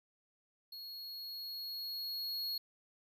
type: tone with level ramp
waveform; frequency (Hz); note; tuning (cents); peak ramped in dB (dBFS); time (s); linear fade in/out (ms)
square; 4318; C#8; -46; -46 to -36; 0.72-2.58; 5
effects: none